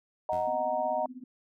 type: chord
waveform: sine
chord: D# minor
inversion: none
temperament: equal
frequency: 622.3 / 740 / 932.3 Hz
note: D#5 / F#5 / A#5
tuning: 0 / 0 / 0 cents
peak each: -30 / -31 / -33 dBFS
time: 0.29-1.06 s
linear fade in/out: 2 ms
type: tone with exponential decay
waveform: 15% pulse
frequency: 87.31 Hz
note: F2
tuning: in tune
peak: -34 dBFS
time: 0.32-0.71 s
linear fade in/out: 5 ms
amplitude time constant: 84 ms
type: tone with tremolo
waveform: sine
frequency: 253.1 Hz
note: B3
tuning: 43 cents sharp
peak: -37 dBFS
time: 0.47-1.24 s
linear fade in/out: 5 ms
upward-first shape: triangle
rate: 16 Hz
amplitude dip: 100%
effects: none